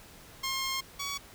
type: tone pair in turn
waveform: 10% pulse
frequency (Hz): 1068 / 1127.7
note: C6 / C#6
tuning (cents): +35 / +29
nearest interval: minor second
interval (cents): 94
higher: second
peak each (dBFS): -22 / -25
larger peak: first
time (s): 0.43-0.81 / 0.99-1.18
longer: first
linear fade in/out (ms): 10
effects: pink hiss -52 dBFS RMS until 1.34 s